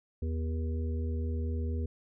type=harmonic tone with a mistuned harmonic; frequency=79.6 Hz; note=D#2; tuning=40 cents sharp; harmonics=1 / 3 / 5 / 6; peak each=-30 / -40 / -44 / -46 dBFS; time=0.22-1.86 s; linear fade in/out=5 ms; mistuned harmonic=3; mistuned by=+30 cents; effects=none